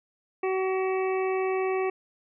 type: harmonic tone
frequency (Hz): 377.9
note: F#4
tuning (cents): +37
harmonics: 1 / 2 / 3 / 5 / 6 / 7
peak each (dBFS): -25 / -33 / -36 / -41 / -39 / -41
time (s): 0.43-1.9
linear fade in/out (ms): 5
effects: none